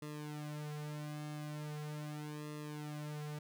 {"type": "tone with flanger", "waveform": "sawtooth", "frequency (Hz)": 150, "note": "D3", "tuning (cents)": 37, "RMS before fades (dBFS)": -44, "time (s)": [0.02, 3.39], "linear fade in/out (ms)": 5, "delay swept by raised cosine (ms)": [1.3, 4.6], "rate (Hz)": 0.4, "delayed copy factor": -0.95, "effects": []}